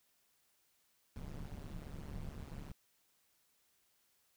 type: noise with amplitude modulation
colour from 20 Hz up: brown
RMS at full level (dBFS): -42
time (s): 1.16-2.72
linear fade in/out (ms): 2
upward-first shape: sine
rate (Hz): 143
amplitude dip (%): 100
effects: white hiss -75 dBFS RMS until 4.36 s